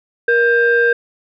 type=tone pair together; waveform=sine; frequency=472.1 / 1588 Hz; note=A#4 / G6; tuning=+22 / +22 cents; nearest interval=octave + major sixth; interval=2100 cents; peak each=-12 dBFS; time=0.28-0.93 s; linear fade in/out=5 ms; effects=tanh soft clip ceiling -5 dBFS